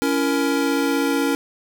square chord, A# diminished, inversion first, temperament just, 279.7 / 335.6 / 466.2 Hz, C#4 / E4 / A#4, +16 / +31 / 0 cents, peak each -21 / -26 / -25 dBFS, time 0.02-1.35 s, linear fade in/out 0 ms, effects none

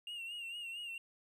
triangle tone with vibrato, 2794 Hz, F7, in tune, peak -40 dBFS, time 0.07-0.98 s, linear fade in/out 2 ms, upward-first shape sine, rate 4.4 Hz, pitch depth 60 cents each way, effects none

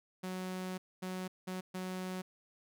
sawtooth tone bursts at uneven times, 185 Hz, F#3, in tune, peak -34 dBFS, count 4, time 0.23-0.78 / 1.02-1.28 / 1.47-1.61 / 1.74-2.22 s, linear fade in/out 10 ms, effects none

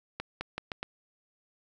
accelerating click train, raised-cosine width 0.3 ms, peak -18 dBFS, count 5, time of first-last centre 0.2-0.829 s, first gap 210 ms, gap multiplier 0.81, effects none

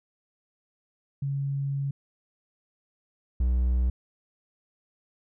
sine / triangle tone pair in turn, 139 / 61.92 Hz, C#3 / B1, +5 / +5 cents, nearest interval octave + major second, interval 1400 cents, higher first, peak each -26 / -19 dBFS, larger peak second, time 1.22-1.91 / 3.4-3.9 s, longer first, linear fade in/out 5 ms, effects none

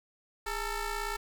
15% pulse ring-modulated tone, 440 Hz, A4, in tune, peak -23 dBFS, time 0.46-1.17 s, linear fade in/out 10 ms, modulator 469 Hz, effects none

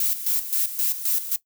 violet noise with tremolo, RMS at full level -22 dBFS, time 0-1.36 s, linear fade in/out 2 ms, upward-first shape square, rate 3.8 Hz, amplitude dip 70%, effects noise-tail reverb RT60 0.1 s tail -17 dB re dry

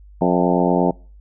harmonic tone with a mistuned harmonic, 89 Hz, F2, 33 cents sharp, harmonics 2 / 3 / 4 / 5 / 6 / 7 / 8 / 9 / 10, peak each -19 / -21 / -22 / -23 / -24 / -24 / -25 / -26 / -26 dBFS, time 0.21-0.91 s, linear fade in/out 5 ms, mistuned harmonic 8, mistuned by -45 cents, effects noise-tail reverb RT60 0.4 s tail -25 dB re dry + added 50 Hz sine -41 dBFS peak until 1.2 s

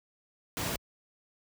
pink noise, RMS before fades -33 dBFS, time 0.57-0.76 s, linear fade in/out 0 ms, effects high-pass 60 Hz 12 dB/octave

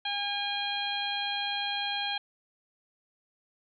harmonic tone with a mistuned harmonic, 811 Hz, G#5, 41 cents flat, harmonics 1 / 2 / 3 / 4 / 5, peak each -35 / -38 / -38 / -33 / -38 dBFS, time 0.05-2.18 s, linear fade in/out 5 ms, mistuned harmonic 5, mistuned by +18 cents, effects none

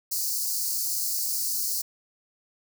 white high-pass noise, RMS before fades -28 dBFS, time 0.11-1.82 s, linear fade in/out 10 ms, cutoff 4300 Hz, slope 96 dB/octave, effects none

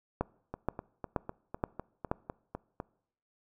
two click trains, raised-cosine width 1 ms, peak -15 / -23 dBFS, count 5 / 10, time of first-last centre 0.21-2.115 / 0.54-2.801 s, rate 2.1 / 3.98 Hz, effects noise-tail reverb RT60 0.7 s tail -23 dB re dry

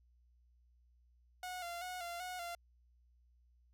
sawtooth tone with vibrato, 710 Hz, F5, 28 cents sharp, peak -38 dBFS, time 1.43-2.55 s, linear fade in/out 2 ms, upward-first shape square, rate 2.6 Hz, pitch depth 48 cents each way, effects added 60 Hz sine -66 dBFS peak until 3.73 s

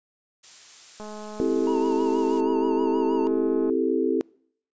blue noise, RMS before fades -42 dBFS, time 0.43-2.41 s, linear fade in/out 10 ms
click train, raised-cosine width 1 ms, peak -26 dBFS, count 573, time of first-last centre 1-3.698 s, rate 212 Hz
sine chord, A minor seventh, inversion first, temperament equal, 261.6 / 329.6 / 392 / 440 Hz, C4 / E4 / G4 / A4, 0 / 0 / 0 / 0 cents, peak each -26 dBFS, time 1.4-4.21 s, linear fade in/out 0 ms
triangle tone with vibrato, 932.3 Hz, A#5, in tune, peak -28 dBFS, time 1.67-3.27 s, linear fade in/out 0 ms, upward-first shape sine, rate 6.3 Hz, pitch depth 64 cents each way
effects noise-tail reverb RT60 0.6 s tail -25 dB re dry + resampled to 16000 Hz

